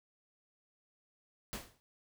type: noise with exponential decay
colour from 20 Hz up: pink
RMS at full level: -38 dBFS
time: 1.53-1.8 s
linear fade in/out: 0 ms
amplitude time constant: 57 ms
effects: none